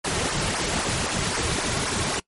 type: noise with flanger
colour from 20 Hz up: pink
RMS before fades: -25 dBFS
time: 0.04-2.2 s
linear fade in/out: 10 ms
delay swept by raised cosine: 0.26 to 4.16 ms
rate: 3.8 Hz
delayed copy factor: -0.75
effects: noise-tail reverb RT60 0.1 s tail -22 dB re dry + MP3 48 kbps